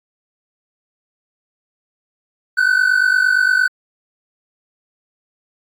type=tone pair together; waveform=triangle; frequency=1480 / 1528.7 Hz; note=F#6 / G6; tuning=0 / -44 cents; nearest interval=minor second; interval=56 cents; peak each=-13 dBFS; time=2.57-3.68 s; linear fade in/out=10 ms; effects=AAC 64 kbps